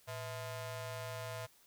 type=ring-modulated tone; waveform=sawtooth; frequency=381.2 Hz; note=G4; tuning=48 cents flat; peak=-34 dBFS; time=0.07-1.47 s; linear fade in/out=20 ms; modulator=268 Hz; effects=white hiss -66 dBFS RMS until 1.66 s